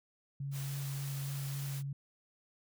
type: tone with vibrato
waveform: sine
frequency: 138.59 Hz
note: C#3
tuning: in tune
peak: -36 dBFS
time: 0.4-1.93 s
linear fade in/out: 5 ms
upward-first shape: sine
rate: 3.5 Hz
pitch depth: 10 cents each way
type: noise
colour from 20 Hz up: white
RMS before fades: -47 dBFS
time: 0.51-1.83 s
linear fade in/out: 50 ms
effects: none